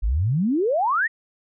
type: exponential sweep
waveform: sine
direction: up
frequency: 46.02 to 1952 Hz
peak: -18 dBFS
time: 0.02-1.08 s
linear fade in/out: 20 ms
effects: none